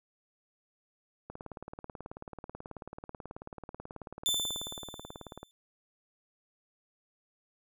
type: click train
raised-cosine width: 1 ms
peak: -28 dBFS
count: 77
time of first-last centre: 1.3-5.43 s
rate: 18.4 Hz
type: tone with exponential decay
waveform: sawtooth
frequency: 3537 Hz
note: A7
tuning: 8 cents sharp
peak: -23 dBFS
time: 4.26-5.51 s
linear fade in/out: 0 ms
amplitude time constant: 270 ms
effects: none